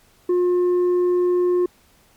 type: tone with tanh clipping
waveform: sine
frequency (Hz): 357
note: F4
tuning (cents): +38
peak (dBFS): -16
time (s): 0.29-1.66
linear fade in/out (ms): 5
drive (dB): 3
effects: pink hiss -56 dBFS RMS until 2.16 s + MP3 96 kbps